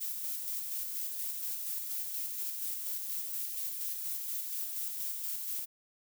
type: noise with tremolo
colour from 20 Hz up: violet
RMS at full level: -36 dBFS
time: 0-5.66 s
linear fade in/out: 20 ms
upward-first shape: square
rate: 4.2 Hz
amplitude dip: 30%
effects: none